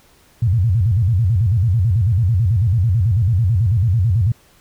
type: tone with vibrato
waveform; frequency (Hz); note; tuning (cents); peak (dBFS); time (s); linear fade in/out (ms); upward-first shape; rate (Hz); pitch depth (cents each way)
sine; 102.7; G#2; -19; -12; 0.42-4.32; 5; square; 9.1; 230
effects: pink hiss -52 dBFS RMS until 4.6 s